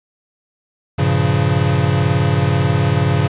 square chord, G half-diminished seventh, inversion none, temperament equal, 98 / 116.54 / 138.59 / 174.61 Hz, G2 / Bb2 / Db3 / F3, 0 / 0 / 0 / 0 cents, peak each -19 / -21 / -17 / -23 dBFS, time 0.98-3.28 s, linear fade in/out 10 ms, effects resampled to 8000 Hz + 8-bit

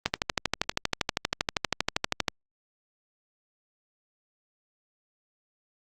click train, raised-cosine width 0.2 ms, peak -6 dBFS, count 29, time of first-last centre 0.06-2.282 s, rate 12.6 Hz, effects Opus 32 kbps

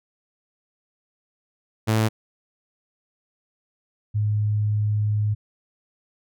sawtooth / sine tone pair in turn, 110 / 105.36 Hz, A2 / G#2, 0 / +25 cents, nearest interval minor second, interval 75 cents, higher first, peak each -14 / -19 dBFS, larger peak first, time 1.87-2.09 / 4.14-5.35 s, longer second, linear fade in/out 20 ms, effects none

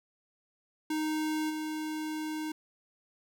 square tone with level steps, 310 Hz, D#4, 6 cents flat, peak -30 / -34 dBFS, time 0.9-2.52 s, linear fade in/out 5 ms, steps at 1.49 s, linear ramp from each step 20 ms, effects none

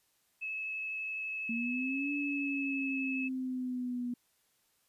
sine tone with vibrato, 2593 Hz, E7, 29 cents flat, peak -35 dBFS, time 0.41-3.29 s, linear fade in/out 20 ms, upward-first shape sine, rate 12 Hz, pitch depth 9 cents each way
sine exponential two-way sweep, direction up then down, 227.5 to 287.9 to 242.6 Hz, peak -33 dBFS, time 1.49-4.14 s, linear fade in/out 5 ms, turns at 2.12 s
effects white hiss -73 dBFS RMS until 4.88 s + resampled to 32000 Hz

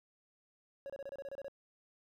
triangle tone bursts, 554.4 Hz, C#5, in tune, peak -39 dBFS, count 10, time 0.86-1.482 s, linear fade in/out 0 ms, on 37 ms, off 28 ms, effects 13-bit

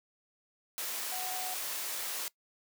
sine tone in noise, 741 Hz, F#5, 2 cents sharp, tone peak -39 dBFS, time 1.12-1.54 s, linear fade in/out 0 ms, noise white, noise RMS -37 dBFS, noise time 0.78-2.28 s, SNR -5 dB, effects noise-tail reverb RT60 0.1 s tail -21 dB re dry + high-pass 400 Hz 12 dB/octave

